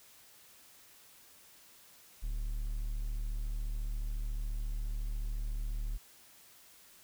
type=tone; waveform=triangle; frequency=37.07 Hz; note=D1; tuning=17 cents sharp; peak=-31 dBFS; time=2.22-5.98 s; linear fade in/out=20 ms; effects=white hiss -59 dBFS RMS until 7.03 s